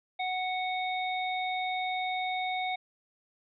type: harmonic tone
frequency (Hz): 740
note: F#5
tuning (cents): 0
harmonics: 1 / 3 / 5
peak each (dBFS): -31 / -35 / -39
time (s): 0.19-2.76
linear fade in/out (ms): 10
effects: none